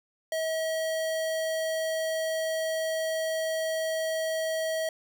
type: tone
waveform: square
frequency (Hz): 641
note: E5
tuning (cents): -49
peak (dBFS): -28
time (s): 0.32-4.89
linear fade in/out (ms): 2
effects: none